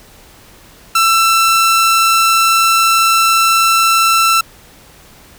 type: tone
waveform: sawtooth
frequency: 1337 Hz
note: E6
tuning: 24 cents sharp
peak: -5 dBFS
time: 0.95-4.41 s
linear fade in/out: 5 ms
effects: pink hiss -42 dBFS RMS until 5.38 s